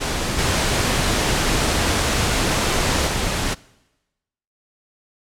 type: noise with level steps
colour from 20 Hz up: pink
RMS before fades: -23 / -19 / -22 dBFS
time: 0-3.55 s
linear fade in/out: 20 ms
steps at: 0.38 / 3.07 s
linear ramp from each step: 10 ms
effects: noise-tail reverb RT60 1.0 s tail -22 dB re dry + low-pass 9000 Hz 12 dB/octave